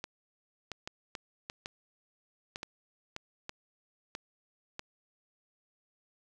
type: clicks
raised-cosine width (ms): 0.2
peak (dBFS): -21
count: 12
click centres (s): 0.041 / 0.717 / 0.875 / 1.152 / 1.499 / 1.659 / 2.559 / 2.631 / 3.164 / 3.494 / 4.151 / 4.794
effects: none